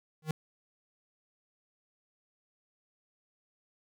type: tone with exponential growth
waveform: square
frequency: 155.56 Hz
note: D#3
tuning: in tune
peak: -26 dBFS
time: 0.22-0.31 s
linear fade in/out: 2 ms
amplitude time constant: 18 ms
effects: none